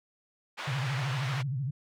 pink band-pass noise, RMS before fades -38 dBFS, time 0.57-1.43 s, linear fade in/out 20 ms, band 860 to 3200 Hz, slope 12 dB/octave
sine tone with vibrato, 133.6 Hz, C3, 36 cents sharp, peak -29 dBFS, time 0.67-1.71 s, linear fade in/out 10 ms, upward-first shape sine, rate 13 Hz, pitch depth 160 cents each way
effects none

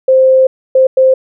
sine tone bursts at uneven times, 523.3 Hz, C5, in tune, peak -4 dBFS, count 3, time 0.08-0.47 / 0.75-0.87 / 0.97-1.14 s, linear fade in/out 5 ms, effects none

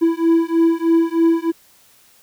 triangle beating tone pair, 329.6 / 332.8 Hz, E4 / E4, 0 / +17 cents, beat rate 3.2 Hz, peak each -14 dBFS, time 0.01-1.52 s, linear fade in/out 20 ms, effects white hiss -52 dBFS RMS until 2.22 s

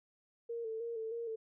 sine tone with vibrato, 455.2 Hz, A#4, 41 cents flat, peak -37 dBFS, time 0.49-1.36 s, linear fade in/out 10 ms, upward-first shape square, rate 3.2 Hz, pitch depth 41 cents each way, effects none

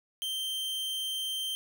45% pulse tone, 3136 Hz, G7, in tune, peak -31 dBFS, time 0.22-1.55 s, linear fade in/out 0 ms, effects none

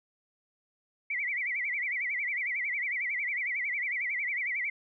sine tone with vibrato, 2130 Hz, C7, 30 cents sharp, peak -29 dBFS, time 1.1-4.7 s, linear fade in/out 5 ms, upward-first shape sine, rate 11 Hz, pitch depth 170 cents each way, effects none

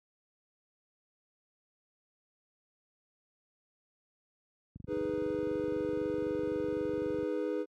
click train, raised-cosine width 5 ms, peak -31 dBFS, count 60, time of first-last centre 4.76-7.229 s, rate 23.9 Hz
triangle chord, G# minor, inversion second, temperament equal, 311.1 / 415.3 / 493.9 Hz, D#4 / G#4 / B4, 0 / 0 / 0 cents, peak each -33 dBFS, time 4.87-7.66 s, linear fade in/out 50 ms
effects high-pass 80 Hz 12 dB/octave + MP3 96 kbps

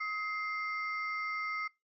triangle ring-modulated tone, 1682 Hz, G#6, 22 cents sharp, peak -29 dBFS, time 0-1.68 s, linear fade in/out 10 ms, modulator 414 Hz, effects noise-tail reverb RT60 0.2 s tail -20 dB re dry + resampled to 16000 Hz

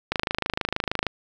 click train, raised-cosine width 0.3 ms, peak -7 dBFS, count 26, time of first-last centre 0.12-1.067 s, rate 26.4 Hz, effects 8-bit

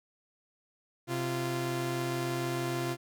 sawtooth tone pair together, 130.77 / 345.7 Hz, C3 / F4, -1 / -18 cents, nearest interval octave + perfect fourth, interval 1683 cents, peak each -30 / -29 dBFS, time 1.07-2.97 s, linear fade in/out 50 ms, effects none

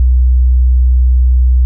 sine tone with vibrato, 62.5 Hz, B1, 21 cents sharp, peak -5 dBFS, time 0-1.65 s, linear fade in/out 0 ms, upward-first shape triangle, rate 20 Hz, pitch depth 10 cents each way, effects none

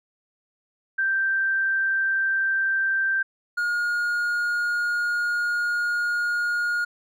sine / triangle tone pair in turn, 1568 / 1430 Hz, G6 / F6, 0 / +41 cents, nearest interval major second, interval 159 cents, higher first, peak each -20 dBFS, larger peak neither, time 0.98-3.23 / 3.57-6.85 s, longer second, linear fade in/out 10 ms, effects none

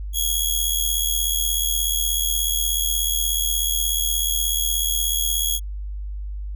10% pulse tone with amplitude modulation, 3322 Hz, G#7, in tune, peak -9 dBFS, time 0.13-5.6 s, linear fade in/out 50 ms, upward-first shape sine, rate 76.6 Hz, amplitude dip 65%, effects added 50 Hz sine -27 dBFS peak until 6.55 s

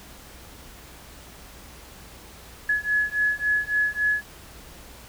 sine beating tone pair, 1695 / 1698.6 Hz, G#6 / G#6, +35 / +39 cents, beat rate 3.6 Hz, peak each -24 dBFS, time 2.69-4.22 s, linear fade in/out 5 ms, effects added 60 Hz sine -50 dBFS peak until 5.08 s + pink hiss -46 dBFS RMS until 5.08 s

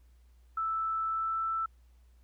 sine tone with pitch glide, 1318.5 to 1326.1 Hz, E6 to E6, 0 to +10 cents, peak -29 dBFS, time 0.57-1.66 s, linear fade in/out 5 ms, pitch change +10 cents, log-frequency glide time 1.08-1.4 s, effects added 60 Hz sine -57 dBFS peak until 2.23 s + pink hiss -74 dBFS RMS until 2.23 s

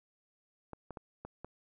clicks, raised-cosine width 1 ms, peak -29 dBFS, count 5, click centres 0.733 / 0.907 / 0.972 / 1.25 / 1.446 s, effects none

